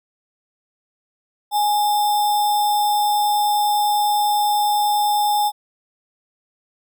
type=tone with sample-and-hold; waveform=sine; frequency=830.6 Hz; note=G#5; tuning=in tune; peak=-15 dBFS; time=1.51-5.52 s; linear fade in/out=50 ms; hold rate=4410 Hz; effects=none